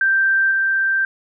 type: tone with level steps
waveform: sine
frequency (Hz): 1569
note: G6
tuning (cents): +1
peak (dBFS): -13 / -15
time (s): 0.01-1.05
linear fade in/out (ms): 2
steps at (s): 0.51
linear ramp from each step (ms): 5
effects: none